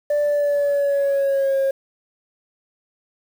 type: tone with pitch glide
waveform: sine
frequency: 587.3 to 541.7 Hz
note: D5 to C#5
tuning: 0 to -40 cents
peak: -14 dBFS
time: 0.1-1.71 s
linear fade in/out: 5 ms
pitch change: -140 cents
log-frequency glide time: 0.22-1.57 s
effects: tanh soft clip ceiling -15 dBFS + 7-bit